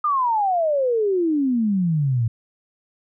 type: exponential sweep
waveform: sine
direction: down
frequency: 1234 to 110 Hz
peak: -17 dBFS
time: 0.04-2.28 s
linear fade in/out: 5 ms
effects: none